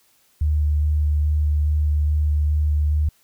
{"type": "tone with vibrato", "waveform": "sine", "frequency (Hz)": 75, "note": "D2", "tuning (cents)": 37, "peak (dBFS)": -16, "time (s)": [0.41, 3.09], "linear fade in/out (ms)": 5, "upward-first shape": "square", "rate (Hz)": 2.4, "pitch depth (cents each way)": 10, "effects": ["white hiss -60 dBFS RMS until 3.23 s"]}